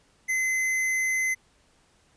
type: tone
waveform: square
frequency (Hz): 2049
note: C7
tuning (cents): -37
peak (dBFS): -24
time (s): 0.28-1.35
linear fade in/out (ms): 20
effects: pink hiss -63 dBFS RMS until 2.16 s + resampled to 22050 Hz